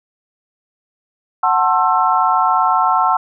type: chord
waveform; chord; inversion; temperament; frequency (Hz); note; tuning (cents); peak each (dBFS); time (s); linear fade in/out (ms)
sine; F# half-diminished seventh; none; just; 740 / 888 / 1065.6 / 1332; F#5 / A5 / C6 / E6; 0 / +16 / +31 / +18; -17; 1.43-3.17; 5
effects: none